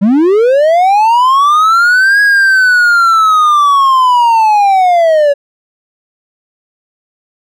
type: linear two-way sweep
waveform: triangle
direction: up then down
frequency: 185 to 1661.2 to 559 Hz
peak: -3 dBFS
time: 0.01-5.34 s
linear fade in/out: 20 ms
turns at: 2.21 s
effects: none